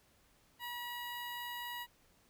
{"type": "tone with notch filter", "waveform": "10% pulse", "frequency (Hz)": 964, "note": "B5", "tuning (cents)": -42, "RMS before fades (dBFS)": -43, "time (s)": [0.59, 1.87], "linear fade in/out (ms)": 50, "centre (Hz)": 5700, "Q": 0.65, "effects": ["pink hiss -69 dBFS RMS until 2.29 s"]}